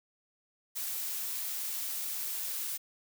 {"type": "noise", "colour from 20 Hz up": "blue", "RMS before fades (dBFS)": -36, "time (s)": [0.75, 2.78], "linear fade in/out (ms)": 20, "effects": []}